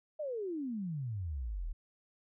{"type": "exponential sweep", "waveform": "sine", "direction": "down", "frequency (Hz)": [632, 35.6], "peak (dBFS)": -35, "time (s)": [0.19, 1.73], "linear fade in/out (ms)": 10, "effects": []}